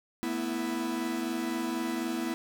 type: chord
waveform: 45% pulse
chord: A suspended second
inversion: none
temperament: equal with one note detuned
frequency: 222.9 / 246.9 / 329.6 Hz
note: A3 / B3 / E4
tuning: +23 / 0 / 0 cents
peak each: -38 / -34 / -33 dBFS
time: 0.23-2.34 s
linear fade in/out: 0 ms
effects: none